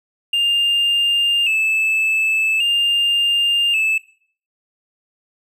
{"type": "tone with vibrato", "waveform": "triangle", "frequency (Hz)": 2711, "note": "E7", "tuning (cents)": 48, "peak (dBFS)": -12, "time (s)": [0.33, 3.98], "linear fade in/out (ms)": 5, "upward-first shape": "square", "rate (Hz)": 0.44, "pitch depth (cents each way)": 59, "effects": ["noise-tail reverb RT60 0.5 s tail -18 dB re dry", "tanh soft clip ceiling -9 dBFS"]}